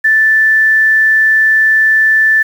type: tone with quantisation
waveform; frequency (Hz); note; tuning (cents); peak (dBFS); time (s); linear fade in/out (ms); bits
sine; 1760; A6; 0; -6; 0.04-2.43; 10; 6
effects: none